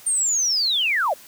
sine linear sweep, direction down, 8940 to 504 Hz, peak -18 dBFS, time 0.06-1.14 s, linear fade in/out 10 ms, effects white hiss -46 dBFS RMS until 1.27 s

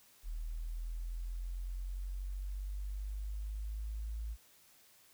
sine linear sweep, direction up, 39 to 55 Hz, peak -37 dBFS, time 0.23-4.37 s, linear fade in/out 50 ms, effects white hiss -64 dBFS RMS until 5.13 s

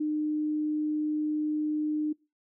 sine tone, 303.8 Hz, D#4, 41 cents flat, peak -26 dBFS, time 0-2.13 s, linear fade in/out 10 ms, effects noise-tail reverb RT60 0.3 s tail -25 dB re dry

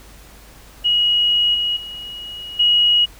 sine tone with level steps, 2900 Hz, F#7, 35 cents flat, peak -13 / -17 / -29 / -11 dBFS, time 0.84-3.06 s, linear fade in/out 20 ms, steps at 1.54 / 1.76 / 2.59 s, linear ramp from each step 10 ms, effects added 50 Hz sine -45 dBFS peak until 3.19 s + pink hiss -45 dBFS RMS until 3.19 s

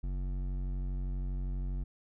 sine tone with hard clipping, 46.25 Hz, F#1, in tune, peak -34 dBFS, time 0.03-1.84 s, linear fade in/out 10 ms, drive 11 dB, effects none

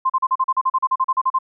sine tone bursts, 1046.5 Hz, C6, in tune, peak -14 dBFS, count 16, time 0.05-1.388 s, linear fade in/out 10 ms, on 48 ms, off 38 ms, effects none

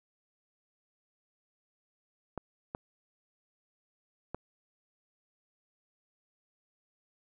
clicks, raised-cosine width 1 ms, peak -22 dBFS, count 3, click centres 2.377 / 2.749 / 4.346 s, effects none

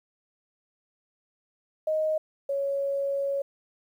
sine tone pair in turn, 624 / 555.9 Hz, D#5 / C#5, +5 / +5 cents, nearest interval major second, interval 200 cents, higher first, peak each -23 / -25 dBFS, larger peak first, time 1.87-2.18 / 2.49-3.42 s, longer second, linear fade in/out 5 ms, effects 10-bit

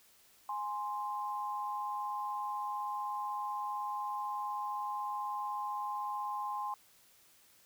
sine tone pair together, 830.6 / 1046.5 Hz, G#5 / C6, 0 / 0 cents, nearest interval major third, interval 400 cents, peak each -38 / -37 dBFS, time 0.49-6.74 s, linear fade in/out 2 ms, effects white hiss -64 dBFS RMS until 7.65 s

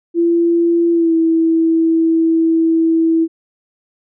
sine tone with pitch glide, 339.3 to 326.8 Hz, F4 to E4, -50 to -15 cents, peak -10 dBFS, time 0.14-3.28 s, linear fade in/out 50 ms, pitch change -65 cents, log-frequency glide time 0.92-1.14 s, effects none

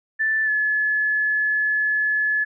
sine tone with pitch glide, 1760 to 1713.9 Hz, A6 to A6, 0 to -46 cents, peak -18 dBFS, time 0.19-2.45 s, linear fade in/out 20 ms, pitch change -46 cents, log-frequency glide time 0.45-0.5 s, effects none

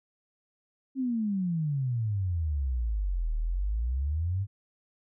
sine exponential two-way sweep, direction down then up, 272.5 to 37.73 to 103 Hz, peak -26 dBFS, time 0.95-4.47 s, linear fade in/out 50 ms, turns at 3.35 s, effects none

